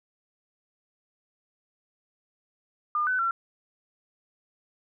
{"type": "tone with pitch steps", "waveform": "sine", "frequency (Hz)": [1208, 1507, 1358], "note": ["D6", "F#6", "F6"], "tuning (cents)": [48, 31, -49], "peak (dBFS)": -23, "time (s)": [2.95, 3.31], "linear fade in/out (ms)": 2, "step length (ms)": 120, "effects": []}